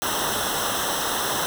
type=noise with comb filter; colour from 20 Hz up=pink; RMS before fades=-25 dBFS; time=0.02-1.46 s; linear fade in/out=0 ms; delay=0.43 ms; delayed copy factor=-0.9; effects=none